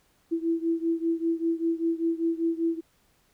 sine beating tone pair, 329.6 / 334.7 Hz, E4 / E4, 0 / +26 cents, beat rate 5.1 Hz, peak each -26 / -28 dBFS, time 0.31-2.81 s, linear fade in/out 20 ms, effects pink hiss -66 dBFS RMS until 3.33 s

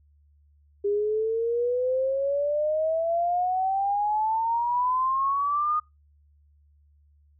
sine exponential sweep, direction up, 402.9 to 1235 Hz, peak -22 dBFS, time 0.84-5.8 s, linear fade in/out 10 ms, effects noise-tail reverb RT60 0.2 s tail -21 dB re dry + added 73 Hz sine -57 dBFS peak until 7.39 s

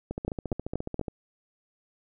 two click trains, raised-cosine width 2 ms, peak -19 / -15 dBFS, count 15 / 4, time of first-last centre 0.11-1.082 / 0.28-0.994 s, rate 14.4 / 4.2 Hz, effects none

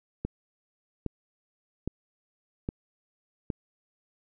click train, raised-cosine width 3 ms, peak -17 dBFS, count 5, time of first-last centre 0.25-3.502 s, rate 1.23 Hz, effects none

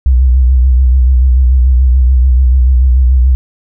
sine tone with vibrato, 63.5 Hz, B1, 49 cents sharp, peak -4 dBFS, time 0.06-3.35 s, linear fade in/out 0 ms, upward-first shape sine, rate 6.9 Hz, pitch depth 72 cents each way, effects none

